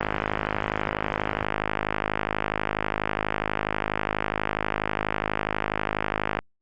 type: click train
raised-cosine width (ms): 0.5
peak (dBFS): -8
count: 334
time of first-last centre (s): 0.01-6.389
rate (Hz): 52.2
effects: Opus 24 kbps